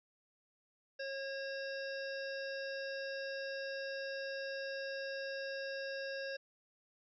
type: harmonic tone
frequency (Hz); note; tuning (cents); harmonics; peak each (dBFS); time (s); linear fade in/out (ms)
544; C#5; -33; 1 / 3 / 5 / 7 / 9 / 10; -41 / -44 / -52 / -56 / -53 / -53; 0.99-6.37; 10
effects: none